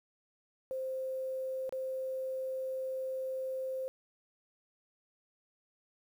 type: tone with dropouts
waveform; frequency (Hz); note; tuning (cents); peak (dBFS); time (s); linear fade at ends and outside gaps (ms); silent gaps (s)
sine; 523.3; C5; 0; -34; 0.71-3.88; 0; 1.693-1.725
effects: 10-bit